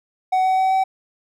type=tone with pitch steps; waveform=triangle; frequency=749 / 753.8 / 758.6 / 763.4 Hz; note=F#5 / F#5 / F#5 / G5; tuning=+21 / +32 / +43 / -46 cents; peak=-13 dBFS; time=0.32-0.84 s; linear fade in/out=10 ms; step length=130 ms; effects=none